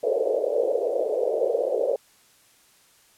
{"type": "band-pass noise", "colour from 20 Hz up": "pink", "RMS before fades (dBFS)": -24, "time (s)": [0.03, 1.96], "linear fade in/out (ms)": 2, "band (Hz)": [440, 580], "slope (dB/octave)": 48, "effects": ["white hiss -58 dBFS RMS until 3.17 s", "low-pass 12000 Hz 12 dB/octave"]}